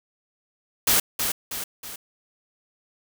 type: noise with echo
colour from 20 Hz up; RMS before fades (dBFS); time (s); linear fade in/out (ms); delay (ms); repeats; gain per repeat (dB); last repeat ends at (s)
white; -19; 0.87-1; 5; 320; 3; -6; 1.96
effects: none